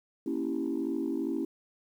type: chord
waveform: sine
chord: A# diminished seventh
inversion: none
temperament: equal with one note detuned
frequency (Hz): 234.6 / 277.2 / 329.6 / 392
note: A#3 / C#4 / E4 / G4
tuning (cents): +11 / 0 / 0 / 0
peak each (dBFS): -36 / -32 / -32 / -37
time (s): 0.26-1.45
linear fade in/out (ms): 5
effects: tanh soft clip ceiling -22 dBFS + 10-bit